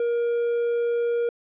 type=tone; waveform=triangle; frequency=472.4 Hz; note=A#4; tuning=23 cents sharp; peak=-19 dBFS; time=0-1.29 s; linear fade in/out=2 ms; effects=resampled to 8000 Hz